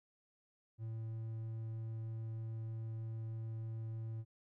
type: tone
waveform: triangle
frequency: 112.1 Hz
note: A2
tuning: 33 cents sharp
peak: -38 dBFS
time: 0.78-4.25 s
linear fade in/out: 50 ms
effects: none